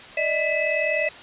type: tone cluster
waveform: sine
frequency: 594 / 634 / 1994 / 2588 Hz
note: D5 / D#5 / B6 / E7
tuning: +20 / +32 / +16 / -32 cents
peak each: -26 dBFS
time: 0.17-1.09 s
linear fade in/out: 5 ms
effects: white hiss -41 dBFS RMS until 1.22 s + resampled to 8000 Hz